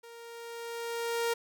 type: tone with level ramp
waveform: sawtooth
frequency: 466.2 Hz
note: A#4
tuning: in tune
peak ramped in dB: -44 to -23 dBFS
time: 0.03-1.34 s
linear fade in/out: 10 ms
effects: none